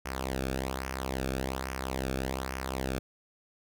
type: tone with flanger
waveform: sawtooth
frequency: 65.7 Hz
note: C2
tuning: 8 cents sharp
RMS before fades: -34 dBFS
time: 0.05-2.99 s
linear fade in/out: 10 ms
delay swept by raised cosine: 0.25 to 1.02 ms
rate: 1.2 Hz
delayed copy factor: -0.7
effects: none